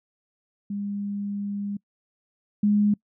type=tone pair in turn; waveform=sine; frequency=202.3 / 207 Hz; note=G#3 / G#3; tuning=-45 / -5 cents; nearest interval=unison; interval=40 cents; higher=second; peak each=-27 / -17 dBFS; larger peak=second; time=0.7-1.77 / 2.63-2.94 s; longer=first; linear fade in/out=5 ms; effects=noise-tail reverb RT60 0.1 s tail -25 dB re dry